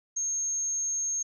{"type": "tone", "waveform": "sine", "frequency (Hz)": 6450, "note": "G8", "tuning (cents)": 48, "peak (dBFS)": -27, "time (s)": [0.16, 1.23], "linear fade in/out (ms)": 10, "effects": []}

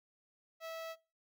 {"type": "tone with notch filter", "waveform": "sawtooth", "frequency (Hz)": 652, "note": "E5", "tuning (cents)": -19, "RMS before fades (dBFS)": -44, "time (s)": [0.6, 0.96], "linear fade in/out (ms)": 50, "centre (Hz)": 8700, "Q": 1, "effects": ["noise-tail reverb RT60 0.3 s tail -19 dB re dry"]}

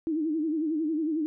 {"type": "tone with vibrato", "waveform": "sine", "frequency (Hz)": 313, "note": "D#4", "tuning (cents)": 10, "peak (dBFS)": -25, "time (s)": [0.07, 1.26], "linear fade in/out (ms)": 0, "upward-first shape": "sine", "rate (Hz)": 11, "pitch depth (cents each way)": 100, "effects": []}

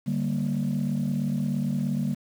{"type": "chord", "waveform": "sine", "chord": "G minor", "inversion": "second", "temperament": "equal", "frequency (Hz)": [146.83, 196, 233.1], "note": ["D3", "G3", "Bb3"], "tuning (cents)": [0, 0, 0], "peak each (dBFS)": -27, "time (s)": [0.06, 2.15], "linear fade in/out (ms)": 20, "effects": ["tanh soft clip ceiling -19 dBFS", "8-bit"]}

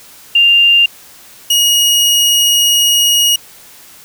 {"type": "tone pair in turn", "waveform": ["sine", "sawtooth"], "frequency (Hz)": [2794, 2883], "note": ["F7", "F#7"], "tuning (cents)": [0, -46], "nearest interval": "minor second", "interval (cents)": 54, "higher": "second", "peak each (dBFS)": -5, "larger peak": "neither", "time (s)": [[0.35, 0.86], [1.5, 3.36]], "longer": "second", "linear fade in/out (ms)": 5, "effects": ["white hiss -39 dBFS RMS until 4.04 s"]}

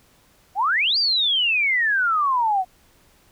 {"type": "exponential two-way sweep", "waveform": "sine", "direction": "up then down", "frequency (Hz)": [721, 4864, 721], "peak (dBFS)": -17, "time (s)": [0.55, 2.65], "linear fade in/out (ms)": 50, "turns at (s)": 0.98, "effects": ["pink hiss -57 dBFS RMS until 3.31 s"]}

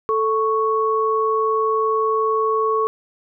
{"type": "tone pair together", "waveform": "sine", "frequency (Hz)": [440, 1108.7], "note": ["A4", "C#6"], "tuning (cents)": [0, 0], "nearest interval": "octave + major third", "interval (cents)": 1600, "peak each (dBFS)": -19, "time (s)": [0.09, 2.87], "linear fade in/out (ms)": 0, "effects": []}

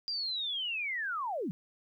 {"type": "linear sweep", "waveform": "sine", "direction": "down", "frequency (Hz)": [4824, 146.83], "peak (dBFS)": -32, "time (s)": [0.08, 1.51], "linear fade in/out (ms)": 0, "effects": ["12-bit"]}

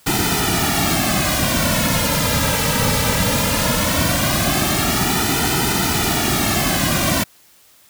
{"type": "noise with flanger", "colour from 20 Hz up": "pink", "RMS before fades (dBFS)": -18, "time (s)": [0.06, 7.24], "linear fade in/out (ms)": 10, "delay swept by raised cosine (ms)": [1.8, 2.8], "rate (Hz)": 0.18, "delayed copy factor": -0.95, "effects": ["white hiss -51 dBFS RMS until 7.89 s"]}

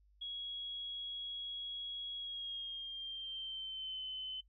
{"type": "tone with pitch glide", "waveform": "sine", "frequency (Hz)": [3322, 3046], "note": ["G#7", "F#7"], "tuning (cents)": [0, 50], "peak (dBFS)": -40, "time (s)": [0.21, 4.41], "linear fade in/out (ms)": 10, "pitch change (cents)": -150, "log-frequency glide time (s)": [2.16, 4.02], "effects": ["noise-tail reverb RT60 0.1 s tail -18 dB re dry", "added 50 Hz sine -65 dBFS peak until 4.48 s"]}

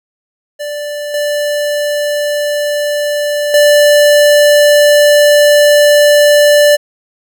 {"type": "tone with level steps", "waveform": "square", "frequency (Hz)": 587.3, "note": "D5", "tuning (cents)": 0, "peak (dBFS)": [-19, -13, -5], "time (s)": [0.59, 6.77], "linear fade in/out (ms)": 20, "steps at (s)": [1.14, 3.54], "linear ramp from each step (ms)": 2, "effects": []}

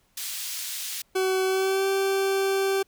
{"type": "high-pass noise", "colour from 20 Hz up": "pink", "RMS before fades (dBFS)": -33, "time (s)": [0.17, 1.02], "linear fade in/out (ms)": 5, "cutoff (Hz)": 3500, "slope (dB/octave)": 12}
{"type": "tone with pitch glide", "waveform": "40% pulse", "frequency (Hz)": [377.3, 389], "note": ["F#4", "G4"], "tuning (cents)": [34, -13], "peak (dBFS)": -21, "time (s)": [1.15, 2.83], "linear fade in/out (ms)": 10, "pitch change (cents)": 53, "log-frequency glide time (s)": [1.44, 1.87]}
{"effects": ["pink hiss -66 dBFS RMS until 2.87 s"]}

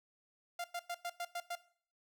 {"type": "tone bursts", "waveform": "sawtooth", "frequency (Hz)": 697, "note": "F5", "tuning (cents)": -4, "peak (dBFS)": -34, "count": 7, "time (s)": [0.59, 1.554], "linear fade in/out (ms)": 5, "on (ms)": 52, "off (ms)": 100, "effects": ["noise-tail reverb RT60 0.5 s tail -17 dB re dry"]}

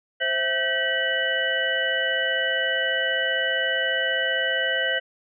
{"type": "tone cluster", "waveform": "sine", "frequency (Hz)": [525, 660, 1544, 1932, 2968], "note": ["C5", "E5", "G6", "B6", "F#7"], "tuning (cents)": [6, 2, -27, -39, 5], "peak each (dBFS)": [-29, -31, -26, -27, -27], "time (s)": [0.2, 5], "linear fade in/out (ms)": 20, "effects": []}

